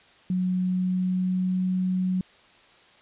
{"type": "tone with pitch glide", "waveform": "sine", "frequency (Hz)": [183.3, 184.68], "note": ["F#3", "F#3"], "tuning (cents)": [-16, -3], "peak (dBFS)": -22, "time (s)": [0.3, 2.21], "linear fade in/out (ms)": 2, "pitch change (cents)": 13, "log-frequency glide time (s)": [0.6, 1.68], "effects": ["white hiss -55 dBFS RMS until 3.01 s", "resampled to 8000 Hz"]}